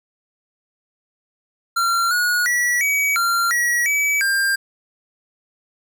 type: tone with pitch steps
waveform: square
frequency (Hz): 1372 / 1451 / 1941 / 2270 / 1380 / 1918 / 2290 / 1595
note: F6 / F#6 / B6 / C#7 / F6 / A#6 / D7 / G6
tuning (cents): -31 / -34 / -31 / +41 / -21 / +49 / -44 / +30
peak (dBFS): -17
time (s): 1.76-4.56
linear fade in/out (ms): 10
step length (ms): 350
effects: none